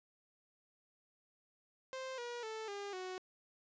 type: tone with pitch steps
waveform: sawtooth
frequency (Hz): 523.3 / 479.9 / 440 / 403.5 / 370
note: C5 / B4 / A4 / G#4 / F#4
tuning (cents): 0 / -50 / 0 / -50 / 0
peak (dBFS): -38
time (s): 1.93-3.18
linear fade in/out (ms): 0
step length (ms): 250
effects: resampled to 16000 Hz + 13-bit